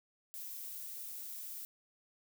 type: noise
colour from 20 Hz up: violet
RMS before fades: -45 dBFS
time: 0.34-1.65 s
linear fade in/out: 0 ms
effects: none